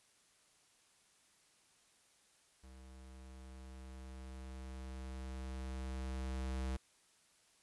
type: tone with level ramp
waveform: square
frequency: 65 Hz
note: C2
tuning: 11 cents flat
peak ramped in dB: -55 to -37 dBFS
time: 2.63-6.77 s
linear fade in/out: 10 ms
effects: white hiss -70 dBFS RMS until 7.62 s + resampled to 24000 Hz